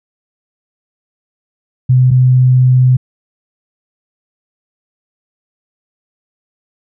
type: tone pair in turn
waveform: sine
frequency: 127.5 / 127.5 Hz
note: C3 / C3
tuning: -44 / -44 cents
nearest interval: unison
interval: 0 cents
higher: neither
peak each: -5 dBFS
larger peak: neither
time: 1.89-2.11 / 2.11-2.97 s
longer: second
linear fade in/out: 10 ms
effects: none